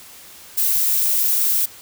violet noise, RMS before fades -18 dBFS, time 0.57-1.66 s, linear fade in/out 10 ms, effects white hiss -42 dBFS RMS until 1.81 s

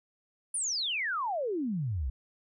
sine exponential sweep, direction down, 10150 to 58.3 Hz, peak -29 dBFS, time 0.54-2.1 s, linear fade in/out 5 ms, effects none

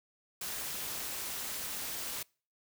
white noise with amplitude modulation, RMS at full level -36 dBFS, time 0.41-2.23 s, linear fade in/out 5 ms, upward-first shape sine, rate 234 Hz, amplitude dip 60%, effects noise-tail reverb RT60 0.4 s tail -26 dB re dry

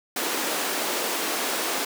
pink high-pass noise, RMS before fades -27 dBFS, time 0.16-1.85 s, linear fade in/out 5 ms, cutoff 290 Hz, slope 24 dB/octave, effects none

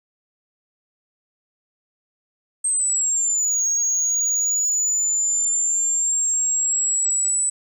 sine exponential two-way sweep, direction down then up, 8372 to 6560 to 7970 Hz, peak -16 dBFS, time 2.64-7.5 s, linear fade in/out 10 ms, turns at 3.68 s, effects tanh soft clip ceiling -16 dBFS + 9-bit

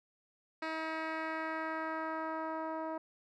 10% pulse tone with low-pass filter sweep, 319.2 Hz, D#4, 44 cents sharp, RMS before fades -38 dBFS, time 0.62-2.98 s, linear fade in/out 5 ms, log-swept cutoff 3300 to 850 Hz, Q 1.3, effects none

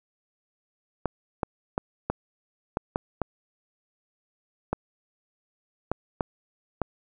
clicks, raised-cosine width 1 ms, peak -11 dBFS, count 11, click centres 1.057 / 1.432 / 1.779 / 2.1 / 2.771 / 2.959 / 3.217 / 4.73 / 5.916 / 6.208 / 6.817 s, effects none

